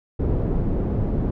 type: low-pass noise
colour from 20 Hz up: pink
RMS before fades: -22 dBFS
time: 0.19-1.31 s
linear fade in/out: 10 ms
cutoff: 370 Hz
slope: 12 dB/octave
effects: none